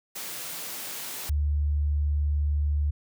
white high-pass noise, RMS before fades -36 dBFS, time 0.15-1.3 s, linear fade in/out 10 ms, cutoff 120 Hz, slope 24 dB/octave
sine tone, 73.42 Hz, D2, in tune, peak -22 dBFS, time 1.29-2.91 s, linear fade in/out 10 ms
effects none

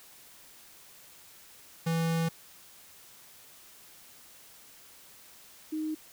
square / sine tone pair in turn, 164.81 / 311.1 Hz, E3 / D#4, 0 / 0 cents, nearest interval major seventh, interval 1100 cents, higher second, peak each -27 / -30 dBFS, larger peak first, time 1.86-2.29 / 5.72-5.95 s, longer first, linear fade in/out 10 ms, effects white hiss -54 dBFS RMS until 6.12 s

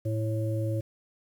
harmonic tone, 110 Hz, A2, in tune, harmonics 1 / 3 / 5, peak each -27 / -35 / -35 dBFS, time 0.05-0.81 s, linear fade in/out 10 ms, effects 9-bit

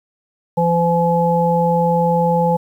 harmonic tone, 170 Hz, F3, 46 cents flat, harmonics 1 / 3 / 5, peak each -17 / -17 / -17 dBFS, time 0.57-2.57 s, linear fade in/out 10 ms, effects 8-bit

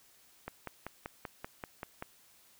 click train, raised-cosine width 0.5 ms, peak -24 dBFS, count 9, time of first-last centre 0.48-2.024 s, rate 5.18 Hz, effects white hiss -63 dBFS RMS until 2.59 s

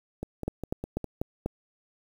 two click trains, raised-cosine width 2 ms, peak -15 / -20 dBFS, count 5 / 5, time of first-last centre 0.48-1.46 / 0.23-1.043 s, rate 4.08 / 4.92 Hz, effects 8-bit

